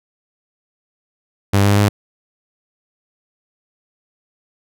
sawtooth tone with pitch steps, 99.7 / 101.27 / 102.86 Hz, G2 / G#2 / G#2, +30 / -43 / -16 cents, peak -7 dBFS, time 1.53-1.89 s, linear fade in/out 10 ms, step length 120 ms, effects none

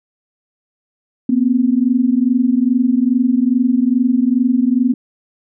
sine tone pair together, 239.2 / 261.6 Hz, A#3 / C4, +45 / 0 cents, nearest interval major second, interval 155 cents, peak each -14 dBFS, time 1.29-4.94 s, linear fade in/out 5 ms, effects none

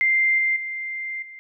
sine tone with level steps, 2093 Hz, C7, in tune, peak -16 / -18 / -27 / -38 dBFS, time 0.01-1.39 s, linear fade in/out 0 ms, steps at 0.38 / 0.56 / 1.22 s, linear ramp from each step 5 ms, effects none

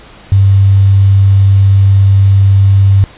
sine tone with quantisation, 98 Hz, G2, in tune, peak -3 dBFS, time 0.32-3.04 s, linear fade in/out 0 ms, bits 5, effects pink hiss -36 dBFS RMS until 3.17 s + resampled to 8000 Hz

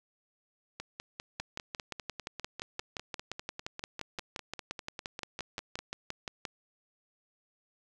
two click trains, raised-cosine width 0.2 ms, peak -22 / -19 dBFS, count 26 / 30, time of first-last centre 0.8-5.79 / 1.4-6.452 s, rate 5.01 / 5.74 Hz, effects none

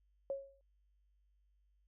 sine tone with exponential decay, 549 Hz, C#5, 17 cents flat, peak -33 dBFS, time 0.3-0.61 s, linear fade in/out 1 ms, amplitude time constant 66 ms, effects added 50 Hz sine -70 dBFS peak until 1.87 s

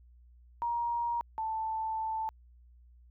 sine tone pair in turn, 944 / 882.6 Hz, A#5 / A5, +22 / +5 cents, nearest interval minor second, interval 117 cents, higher first, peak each -29 / -31 dBFS, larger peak first, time 0.62-1.21 / 1.38-2.29 s, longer second, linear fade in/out 0 ms, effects added 60 Hz sine -55 dBFS peak until 3.1 s

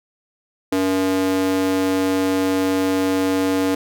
square tone with high-pass filter, 94.6 Hz, F#2, 39 cents sharp, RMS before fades -19 dBFS, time 0.72-3.75 s, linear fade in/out 5 ms, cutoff 340 Hz, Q 5, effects none

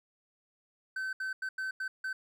triangle tone bursts at uneven times, 1534 Hz, G6, 38 cents flat, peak -31 dBFS, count 6, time 0.96-1.13 / 1.2-1.33 / 1.42-1.49 / 1.58-1.71 / 1.8-1.88 / 2.04-2.13 s, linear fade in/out 5 ms, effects none

